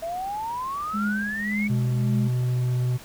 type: exponential sweep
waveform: sine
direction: up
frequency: 651 to 2255 Hz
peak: -27 dBFS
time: 0.02-1.68 s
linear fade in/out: 10 ms
type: tone with tremolo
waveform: sine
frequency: 207.8 Hz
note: G#3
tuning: 1 cent sharp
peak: -22 dBFS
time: 0.93-2.29 s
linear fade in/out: 20 ms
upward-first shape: triangle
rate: 1.8 Hz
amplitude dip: 80%
type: tone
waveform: triangle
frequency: 124.7 Hz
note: B2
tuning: 17 cents sharp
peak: -19 dBFS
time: 1.69-2.98 s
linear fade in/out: 20 ms
effects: pink hiss -45 dBFS RMS until 3.04 s